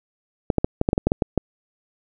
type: clicks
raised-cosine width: 2 ms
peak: -4 dBFS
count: 11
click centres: 0.502 / 0.583 / 0.645 / 0.814 / 0.889 / 0.931 / 0.979 / 1.07 / 1.119 / 1.222 / 1.377 s
effects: none